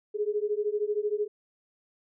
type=beating tone pair; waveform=sine; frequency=411.8 / 424.8 Hz; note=G#4 / G#4; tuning=-15 / +39 cents; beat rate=13 Hz; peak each=-29 dBFS; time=0.14-1.28 s; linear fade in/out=20 ms; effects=none